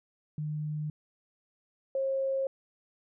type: tone pair in turn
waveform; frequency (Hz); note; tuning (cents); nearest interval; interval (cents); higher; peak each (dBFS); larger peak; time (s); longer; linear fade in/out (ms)
sine; 151.6 / 537.8; D#3 / C5; -45 / +47; octave + minor seventh; 2192; second; -31 / -27; second; 0.38-0.9 / 1.95-2.47; neither; 2
effects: none